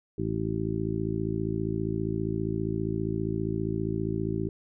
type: harmonic tone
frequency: 55 Hz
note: A1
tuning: in tune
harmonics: 1 / 2 / 3 / 4 / 5 / 6 / 7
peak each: -39 / -33 / -33 / -36 / -39 / -33 / -34 dBFS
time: 0.18-4.49 s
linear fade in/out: 5 ms
effects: none